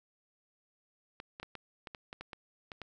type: clicks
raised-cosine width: 0.3 ms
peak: -27 dBFS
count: 11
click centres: 1.201 / 1.399 / 1.43 / 1.553 / 1.872 / 1.948 / 2.129 / 2.21 / 2.332 / 2.718 / 2.817 s
effects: none